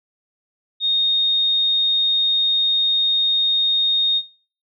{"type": "tone", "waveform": "sine", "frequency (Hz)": 3700, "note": "A#7", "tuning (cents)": -14, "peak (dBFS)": -16, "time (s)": [0.8, 4.22], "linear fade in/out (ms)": 50, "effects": ["noise-tail reverb RT60 0.5 s tail -21 dB re dry"]}